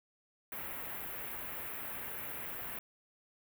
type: band-stop noise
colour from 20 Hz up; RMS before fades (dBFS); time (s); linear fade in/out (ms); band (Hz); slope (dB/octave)
white; -42; 0.52-2.79; 2; 2500 to 13000; 24
effects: none